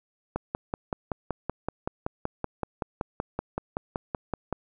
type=click train; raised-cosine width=1 ms; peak=-14 dBFS; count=23; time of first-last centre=0.36-4.527 s; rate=5.28 Hz; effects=none